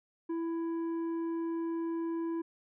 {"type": "tone with tanh clipping", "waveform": "sine", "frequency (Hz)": 331.7, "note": "E4", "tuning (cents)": 11, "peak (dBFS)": -33, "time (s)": [0.29, 2.42], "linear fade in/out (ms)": 10, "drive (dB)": 7, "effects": []}